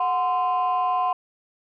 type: tone pair together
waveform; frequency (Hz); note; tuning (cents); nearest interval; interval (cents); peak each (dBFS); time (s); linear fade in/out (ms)
sine; 732 / 1035.2; F#5 / C6; -19 / -19; tritone; 600; -21; 0-1.13; 5
effects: tanh soft clip ceiling -16 dBFS